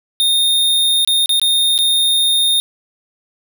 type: tone with dropouts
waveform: square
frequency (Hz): 3667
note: A#7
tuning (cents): -29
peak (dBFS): -12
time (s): 0.2-2.6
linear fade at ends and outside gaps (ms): 0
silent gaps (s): 1.048-1.075 / 1.259-1.293 / 1.397-1.416 / 1.779-1.788
effects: none